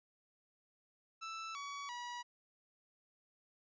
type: tone with pitch steps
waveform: sawtooth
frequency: 1322 / 1131.1 / 967.8 Hz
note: E6 / C#6 / B5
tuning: +5 / +35 / -35 cents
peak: -39 dBFS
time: 1.21-2.23 s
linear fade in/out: 20 ms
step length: 340 ms
effects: resampled to 16000 Hz